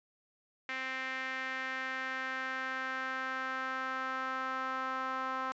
sawtooth tone with band-pass filter sweep, 261.6 Hz, C4, in tune, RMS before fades -37 dBFS, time 0.69-5.52 s, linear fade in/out 0 ms, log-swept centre 2000 to 1200 Hz, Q 3.2, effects resampled to 16000 Hz

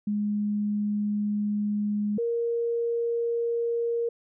sine tone pair in turn, 207.7 / 467.8 Hz, G#3 / A#4, 0 / +6 cents, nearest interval octave + major second, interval 1406 cents, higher second, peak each -24 dBFS, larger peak neither, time 0.07-2.18 / 2.18-4.09 s, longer first, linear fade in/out 5 ms, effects none

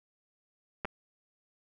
clicks, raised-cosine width 0.5 ms, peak -19 / -21 dBFS, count 2, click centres 0.848 / 0.853 s, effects none

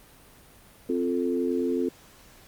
sine chord, F major, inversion second, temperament equal, 261.6 / 349.2 / 440 Hz, C4 / F4 / A4, 0 / 0 / 0 cents, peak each -27 / -28 / -29 dBFS, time 0.89-1.89 s, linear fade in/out 5 ms, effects pink hiss -53 dBFS RMS until 2.47 s + Opus 32 kbps

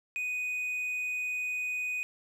triangle tone, 2489 Hz, D#7, in tune, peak -29 dBFS, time 0.16-2.03 s, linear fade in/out 0 ms, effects none

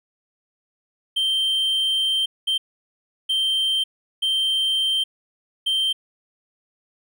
triangle tone bursts at uneven times, 3136 Hz, G7, in tune, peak -17 dBFS, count 5, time 1.16-2.26 / 2.47-2.58 / 3.29-3.84 / 4.22-5.04 / 5.66-5.93 s, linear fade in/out 10 ms, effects none

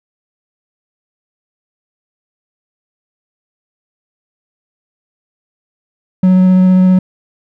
triangle tone with vibrato, 185 Hz, F#3, in tune, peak -3 dBFS, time 6.23-6.99 s, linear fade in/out 5 ms, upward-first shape sine, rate 15 Hz, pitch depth 9 cents each way, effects none

